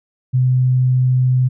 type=tone; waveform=sine; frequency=127.6 Hz; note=C3; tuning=43 cents flat; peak=-11 dBFS; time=0.33-1.49 s; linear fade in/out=20 ms; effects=none